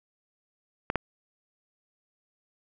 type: clicks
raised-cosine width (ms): 0.5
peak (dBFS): -12 / -10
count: 2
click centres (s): 0.901 / 0.957
effects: none